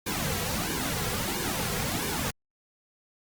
pink noise with flanger, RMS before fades -30 dBFS, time 0.06-2.31 s, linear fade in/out 10 ms, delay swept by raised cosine 1.5 to 3.4 ms, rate 1.5 Hz, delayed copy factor -0.8, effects Opus 48 kbps

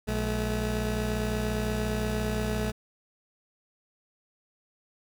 20% pulse tone pair together, 60.17 / 214.9 Hz, B1 / A3, -44 / -41 cents, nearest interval octave + minor seventh, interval 2203 cents, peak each -25 dBFS, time 0.07-2.72 s, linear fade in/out 20 ms, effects none

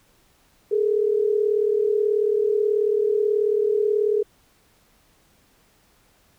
sine tone pair together, 415.3 / 453.7 Hz, G#4 / A#4, 0 / -47 cents, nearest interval major second, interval 153 cents, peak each -19 / -23 dBFS, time 0.71-4.23 s, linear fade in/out 10 ms, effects pink hiss -60 dBFS RMS until 6.38 s

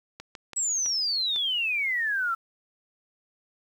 clicks, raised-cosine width 0.2 ms, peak -22 dBFS, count 5, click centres 0.2 / 0.352 / 0.533 / 0.861 / 1.361 s
sine exponential sweep, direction down, 7902 to 1318.5 Hz, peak -24 dBFS, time 0.56-2.35 s, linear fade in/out 10 ms
effects 9-bit

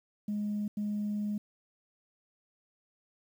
sine tone bursts at uneven times, 208.1 Hz, G#3, 4 cents sharp, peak -29 dBFS, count 2, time 0.28-0.68 / 0.77-1.38 s, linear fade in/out 5 ms, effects tanh soft clip ceiling -27 dBFS + 10-bit

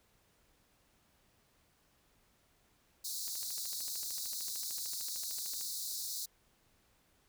pink high-pass noise, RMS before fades -40 dBFS, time 3.04-6.26 s, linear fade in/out 10 ms, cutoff 3900 Hz, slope 96 dB/octave
click train, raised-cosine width 0.2 ms, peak -34 dBFS, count 32, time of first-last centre 3.28-5.611 s, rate 13.3 Hz
effects pink hiss -71 dBFS RMS until 7.28 s

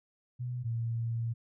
sine tone pair in turn, 123.47 / 115.6 Hz, B2 / A#2, 0 / -14 cents, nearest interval minor second, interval 114 cents, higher first, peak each -33 / -30 dBFS, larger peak second, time 0.39-0.64 / 0.64-1.34 s, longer second, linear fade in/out 20 ms, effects none

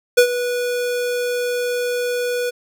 square tone with ADSR envelope, 489.3 Hz, B4, 16 cents flat, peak -7 dBFS, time 0.17-2.51 s, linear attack 13 ms, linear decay 83 ms, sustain -13 dB, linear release 21 ms, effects none

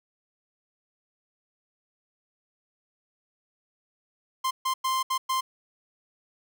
45% pulse tone bursts at uneven times, 1046.5 Hz, C6, in tune, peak -24 dBFS, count 5, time 4.44-4.51 / 4.65-4.74 / 4.84-5.03 / 5.1-5.18 / 5.29-5.41 s, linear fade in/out 10 ms, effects none

